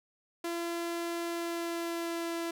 sawtooth tone with pitch glide, 340 to 335.9 Hz, F4 to E4, -46 to +33 cents, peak -29 dBFS, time 0.44-2.51 s, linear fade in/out 5 ms, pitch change -21 cents, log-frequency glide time 1.25-2.37 s, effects none

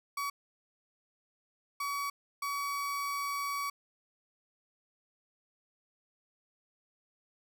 35% pulse tone bursts at uneven times, 1134 Hz, C#6, 39 cents sharp, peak -31 dBFS, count 3, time 0.17-0.3 / 1.8-2.1 / 2.42-3.7 s, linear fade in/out 5 ms, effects none

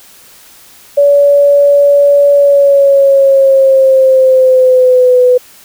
sine tone with pitch glide, 570 to 499.1 Hz, C#5 to B4, +48 to +18 cents, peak -3 dBFS, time 0.97-5.38 s, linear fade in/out 10 ms, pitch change -230 cents, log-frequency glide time 2.33-5.22 s, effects white hiss -39 dBFS RMS until 5.64 s

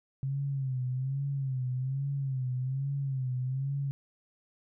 sine tone with vibrato, 133.1 Hz, C3, 30 cents sharp, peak -29 dBFS, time 0.23-3.91 s, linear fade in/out 0 ms, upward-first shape sine, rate 1.2 Hz, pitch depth 90 cents each way, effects none

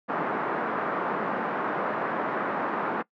white band-pass noise, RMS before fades -29 dBFS, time 0.08-3.03 s, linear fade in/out 20 ms, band 180 to 1400 Hz, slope 24 dB/octave, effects noise-tail reverb RT60 0.1 s tail -22 dB re dry

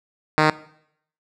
5% pulse tone, 154.4 Hz, D#3, 13 cents flat, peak -3 dBFS, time 0.38-0.5 s, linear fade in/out 0 ms, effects noise-tail reverb RT60 0.7 s tail -19 dB re dry + low-pass 4000 Hz 12 dB/octave

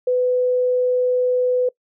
sine tone, 500 Hz, B4, 21 cents sharp, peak -15 dBFS, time 0.07-1.69 s, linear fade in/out 5 ms, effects noise-tail reverb RT60 0.1 s tail -23 dB re dry

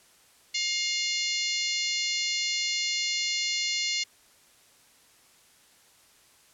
harmonic tone with a mistuned harmonic, 709 Hz, F5, 26 cents sharp, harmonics 3 / 4 / 5 / 6 / 7 / 8 / 9 / 10, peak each -32 / -34 / -36 / -31 / -37 / -38 / -38 / -39 dBFS, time 0.54-4.04 s, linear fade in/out 10 ms, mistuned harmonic 5, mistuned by -30 cents, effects white hiss -59 dBFS RMS until 6.53 s + low-pass 11000 Hz 12 dB/octave

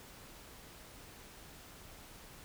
silence, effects pink hiss -54 dBFS RMS until 2.44 s

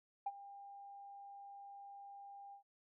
sine tone with ADSR envelope, 800 Hz, G5, 35 cents sharp, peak -34 dBFS, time 0.26-2.63 s, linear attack 7 ms, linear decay 40 ms, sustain -17 dB, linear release 100 ms, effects tanh soft clip ceiling -30 dBFS

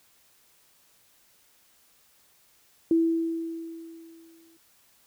sine tone with exponential decay, 329.6 Hz, E4, in tune, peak -17 dBFS, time 2.91-4.57 s, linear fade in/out 2 ms, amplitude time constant 360 ms, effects white hiss -62 dBFS RMS until 5.06 s

